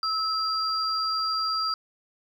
sine tone pair together, 1298 / 4758 Hz, E6 / D8, -27 / +22 cents, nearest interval octave + minor seventh, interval 2249 cents, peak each -27 dBFS, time 0.03-1.74 s, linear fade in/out 2 ms, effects 9-bit

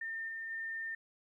sine tone with level steps, 1809 Hz, A6, 48 cents sharp, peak -37 / -39 / -37 dBFS, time 0.01-0.95 s, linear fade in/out 5 ms, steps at 0.28 / 0.5 s, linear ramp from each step 10 ms, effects 13-bit

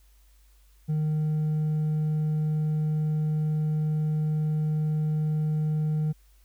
sine tone with hard clipping, 153.7 Hz, D#3, 21 cents flat, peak -24 dBFS, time 0.88-6.13 s, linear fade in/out 20 ms, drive 2 dB, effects added 50 Hz sine -55 dBFS peak until 6.44 s + white hiss -66 dBFS RMS until 6.44 s

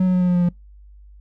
triangle tone with pitch steps, 185 / 183.3 / 181.61 / 179.94 / 178.29 / 176.65 / 175.02 Hz, F#3 / F#3 / F#3 / F#3 / F3 / F3 / F3, 0 / -16 / -32 / -48 / +36 / +20 / +4 cents, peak -12 dBFS, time 0-0.49 s, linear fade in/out 5 ms, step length 70 ms, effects noise-tail reverb RT60 0.2 s tail -26 dB re dry + added 50 Hz sine -42 dBFS peak until 1.2 s

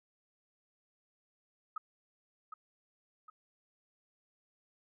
sine tone with echo, 1264 Hz, D#6, 27 cents sharp, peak -35 dBFS, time 1.76-1.78 s, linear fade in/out 5 ms, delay 760 ms, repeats 2, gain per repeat -7 dB, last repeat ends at 3.3 s, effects none

